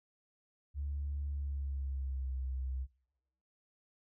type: tone with pitch glide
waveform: sine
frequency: 71.5 to 65.19 Hz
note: D2 to C2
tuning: -46 to -6 cents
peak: -34 dBFS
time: 0.74-2.87 s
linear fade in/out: 50 ms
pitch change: -160 cents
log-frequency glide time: 1.29-2.34 s
effects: noise-tail reverb RT60 0.8 s tail -22 dB re dry + tanh soft clip ceiling -30 dBFS